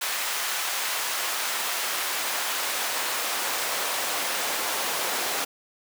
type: noise with high-pass filter sweep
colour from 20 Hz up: pink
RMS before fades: -28 dBFS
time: 0.01-5.45 s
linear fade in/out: 10 ms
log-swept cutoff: 1100 to 550 Hz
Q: 0.78
effects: none